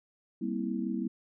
sine chord, C dominant seventh, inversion second, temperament just, 196.22 / 235.5 / 261.6 / 327 Hz, G3 / Bb3 / C4 / E4, +2 / +18 / 0 / -14 cents, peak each -35 / -34 / -38 / -36 dBFS, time 0.41-1.08 s, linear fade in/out 10 ms, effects none

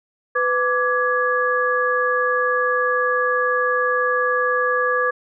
sine tone cluster, 499.4 / 1169 / 1675 Hz, B4 / D6 / G#6, +19 / -8 / +14 cents, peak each -21 dBFS, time 0.35-5.11 s, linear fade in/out 10 ms, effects none

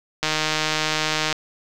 click train, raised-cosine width 0.2 ms, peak -4 dBFS, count 171, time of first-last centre 0.23-1.327 s, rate 155 Hz, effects 7-bit

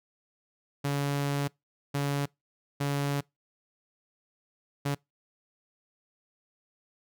sawtooth tone bursts at uneven times, 141.9 Hz, C#3, 41 cents sharp, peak -23 dBFS, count 4, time 0.84-1.48 / 1.94-2.26 / 2.8-3.21 / 4.85-4.95 s, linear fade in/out 10 ms, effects noise-tail reverb RT60 0.2 s tail -25 dB re dry

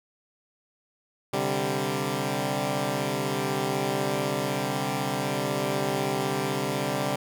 10% pulse chord, C suspended second, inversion none, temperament equal, 130.81 / 146.83 / 196 Hz, C3 / D3 / G3, 0 / 0 / 0 cents, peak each -22 dBFS, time 1.33-7.16 s, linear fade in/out 5 ms, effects none

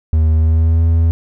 triangle tone with pitch glide, 79 to 82.4 Hz, D#2 to E2, +27 to 0 cents, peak -7 dBFS, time 0.13-1.11 s, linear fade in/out 0 ms, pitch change +73 cents, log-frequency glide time 0.33-0.83 s, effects none

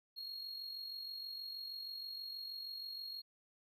triangle tone with amplitude modulation, 4283 Hz, C8, 40 cents sharp, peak -40 dBFS, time 0.16-3.22 s, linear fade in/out 20 ms, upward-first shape sine, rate 46.3 Hz, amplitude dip 50%, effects none

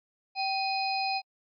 harmonic tone with a mistuned harmonic, 830.6 Hz, G#5, in tune, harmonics 1 / 3 / 5 / 6, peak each -29 / -34 / -36 / -37 dBFS, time 0.35-1.22 s, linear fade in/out 50 ms, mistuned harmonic 1, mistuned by -120 cents, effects AAC 64 kbps

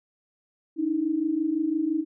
sine tone pair together, 293.7 / 319.6 Hz, D4 / D#4, 0 / +47 cents, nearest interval minor second, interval 147 cents, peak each -28 / -24 dBFS, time 0.76-2.05 s, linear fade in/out 50 ms, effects none

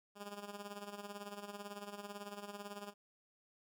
10% pulse tone with tremolo, 203.7 Hz, G#3, 33 cents flat, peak -35 dBFS, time 0.15-2.94 s, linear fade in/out 50 ms, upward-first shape sine, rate 18 Hz, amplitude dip 70%, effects none

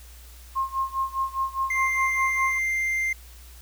sine tone with tremolo, 1069 Hz, C6, 37 cents sharp, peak -21 dBFS, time 0.55-2.59 s, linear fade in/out 20 ms, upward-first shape sine, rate 4.9 Hz, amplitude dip 90%
triangle tone, 2094 Hz, C7, 1 cent sharp, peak -21 dBFS, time 1.7-3.13 s, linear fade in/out 5 ms
effects added 60 Hz sine -44 dBFS peak until 3.61 s + white hiss -51 dBFS RMS until 3.61 s

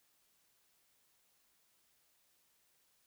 silence, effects white hiss -74 dBFS RMS until 3.06 s

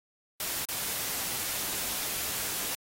white noise with dropouts, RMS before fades -33 dBFS, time 0.4-2.75 s, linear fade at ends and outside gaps 1 ms, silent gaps 0.652-0.687 s, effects AAC 48 kbps

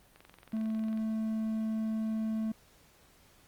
click train, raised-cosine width 0.3 ms, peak -36 dBFS, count 19, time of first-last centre 0.16-0.974 s, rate 22.1 Hz
triangle tone, 220 Hz, A3, in tune, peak -28 dBFS, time 0.53-2.52 s, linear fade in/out 5 ms
effects pink hiss -62 dBFS RMS until 3.47 s + Opus 32 kbps

